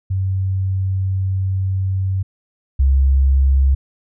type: tone pair in turn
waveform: sine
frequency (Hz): 95.2 / 67.48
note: F#2 / C#2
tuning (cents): +50 / -46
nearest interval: tritone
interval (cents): 596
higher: first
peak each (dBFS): -16 / -10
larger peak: second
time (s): 0.1-2.23 / 2.79-3.75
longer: first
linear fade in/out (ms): 10
effects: none